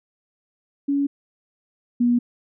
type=tone pair in turn; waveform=sine; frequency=281.7 / 241.2 Hz; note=C#4 / B3; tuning=+28 / -41 cents; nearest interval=minor third; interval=269 cents; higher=first; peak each=-18 / -15 dBFS; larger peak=second; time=0.88-1.07 / 2-2.19 s; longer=neither; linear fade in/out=10 ms; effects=none